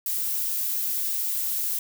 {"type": "noise", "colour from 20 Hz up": "violet", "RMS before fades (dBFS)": -27, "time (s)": [0.06, 1.79], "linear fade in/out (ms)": 2, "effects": []}